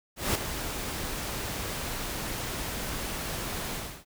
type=noise with ADSR envelope; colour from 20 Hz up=pink; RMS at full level=-25 dBFS; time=0.16-4.05 s; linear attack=190 ms; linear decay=7 ms; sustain=-9 dB; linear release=310 ms; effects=none